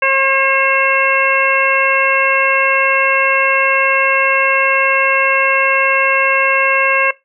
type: harmonic tone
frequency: 539 Hz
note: C#5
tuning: 49 cents flat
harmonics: 1 / 2 / 3 / 4 / 5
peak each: -17 / -17 / -17 / -17 / -17 dBFS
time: 0.02-7.11 s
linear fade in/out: 5 ms
effects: noise-tail reverb RT60 0.2 s tail -19 dB re dry